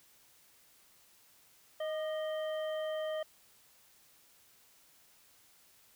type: harmonic tone with a mistuned harmonic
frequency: 624 Hz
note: D#5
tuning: 5 cents sharp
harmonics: 1 / 2 / 3 / 5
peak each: -34 / -48 / -48 / -49 dBFS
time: 1.8-3.23 s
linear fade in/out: 5 ms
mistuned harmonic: 2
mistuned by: -46 cents
effects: white hiss -64 dBFS RMS until 5.95 s